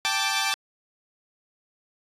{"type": "chord", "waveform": "10% pulse", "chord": "G suspended second", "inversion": "none", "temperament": "equal with one note detuned", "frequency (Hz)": [784, 880, 1171.3], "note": ["G5", "A5", "D6"], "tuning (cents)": [0, 0, -5], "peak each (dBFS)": -19, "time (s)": [0.05, 0.54], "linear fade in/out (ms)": 0, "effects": ["low-pass 10000 Hz 12 dB/octave", "AAC 48 kbps"]}